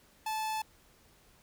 45% pulse tone, 871 Hz, A5, 18 cents flat, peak -32 dBFS, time 0.26-0.62 s, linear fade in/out 5 ms, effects pink hiss -63 dBFS RMS until 1.42 s

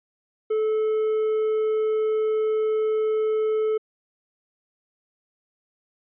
triangle tone with hard clipping, 434.3 Hz, A4, 23 cents flat, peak -21 dBFS, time 0.5-3.78 s, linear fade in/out 10 ms, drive 6 dB, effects resampled to 8000 Hz

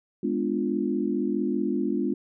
sine chord, G# diminished seventh, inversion none, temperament equal with one note detuned, 207.7 / 248.9 / 293.7 / 349.2 Hz, G#3 / B3 / D4 / F4, 0 / +14 / 0 / 0 cents, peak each -29 dBFS, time 0.23-2.14 s, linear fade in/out 5 ms, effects none

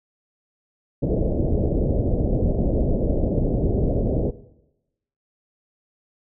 pink low-pass noise, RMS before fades -21 dBFS, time 1.02-4.31 s, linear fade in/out 10 ms, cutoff 610 Hz, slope 48 dB/octave, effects noise-tail reverb RT60 0.9 s tail -17 dB re dry

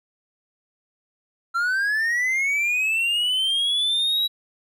triangle linear sweep, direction up, 1347 to 3897 Hz, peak -18 dBFS, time 1.54-4.28 s, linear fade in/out 20 ms, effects none

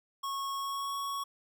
square tone with pitch glide, 1098 to 1112.7 Hz, C#6 to C#6, -17 to +6 cents, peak -34 dBFS, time 0.23-1.24 s, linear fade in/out 10 ms, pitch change +23 cents, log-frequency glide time 0.54-0.95 s, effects none

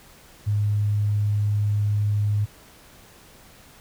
sine tone, 103.83 Hz, G#2, in tune, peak -19 dBFS, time 0.46-2.46 s, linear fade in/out 20 ms, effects pink hiss -50 dBFS RMS until 3.8 s

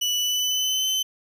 30% pulse tone with pitch glide, 2960 to 3059 Hz, F#7 to G7, 0 to -43 cents, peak -19 dBFS, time 0.01-1.03 s, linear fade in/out 10 ms, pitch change +57 cents, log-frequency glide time 0.16-0.88 s, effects none

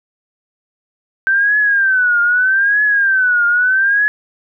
sine tone with vibrato, 1549 Hz, G6, 21 cents flat, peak -10 dBFS, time 1.27-4.08 s, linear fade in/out 0 ms, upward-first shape triangle, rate 0.8 Hz, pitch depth 170 cents each way, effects none

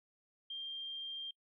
sine tone, 3187 Hz, G7, 28 cents sharp, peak -40 dBFS, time 0.5-1.31 s, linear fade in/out 5 ms, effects noise-tail reverb RT60 0.1 s tail -25 dB re dry

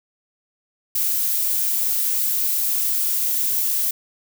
violet noise, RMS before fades -21 dBFS, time 0.95-3.91 s, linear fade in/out 5 ms, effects none

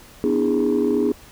sine chord, E dominant seventh, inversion second, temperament just, 247.2 / 296.7 / 329.6 / 412 Hz, B3 / D4 / E4 / G#4, +2 / +18 / 0 / -14 cents, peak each -21 / -21 / -24 / -19 dBFS, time 0.24-1.12 s, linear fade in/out 0 ms, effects tanh soft clip ceiling -11 dBFS + pink hiss -46 dBFS RMS until 1.31 s

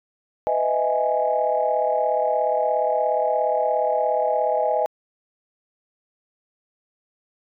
sine chord, E major seventh, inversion second, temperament equal with one note detuned, 501.9 / 622.3 / 659.3 / 830.6 Hz, B4 / D#5 / E5 / G#5, +28 / 0 / 0 / 0 cents, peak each -25 / -22 / -26 / -23 dBFS, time 0.47-4.86 s, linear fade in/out 0 ms, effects tanh soft clip ceiling -8 dBFS

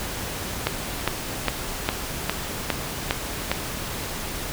click train, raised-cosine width 0.3 ms, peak -4 dBFS, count 8, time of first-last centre 0.67-3.516 s, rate 2.46 Hz, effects pink hiss -31 dBFS RMS until 4.52 s

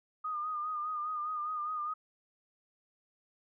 sine tone with vibrato, 1226 Hz, D#6, 26 cents flat, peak -33 dBFS, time 0.24-1.94 s, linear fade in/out 10 ms, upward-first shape sine, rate 4.9 Hz, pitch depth 46 cents each way, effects none

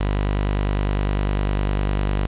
sawtooth tone, 49.93 Hz, G1, 33 cents sharp, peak -15 dBFS, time 0-2.27 s, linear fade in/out 10 ms, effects resampled to 8000 Hz + 7-bit

